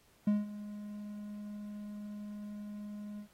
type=tone with ADSR envelope; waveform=triangle; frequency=207.7 Hz; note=G#3; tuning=in tune; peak=-22 dBFS; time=0.27-3.28 s; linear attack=5 ms; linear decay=180 ms; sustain=-17 dB; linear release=84 ms; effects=pink hiss -67 dBFS RMS until 3.33 s + AAC 48 kbps